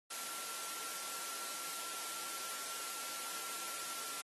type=tone in noise; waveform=sine; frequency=1362 Hz; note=F6; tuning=44 cents flat; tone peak=-51 dBFS; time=0.1-4.22 s; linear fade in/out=10 ms; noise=white; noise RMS=-43 dBFS; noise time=0.1-4.22 s; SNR=-11 dB; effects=high-pass 300 Hz 12 dB/octave + AAC 32 kbps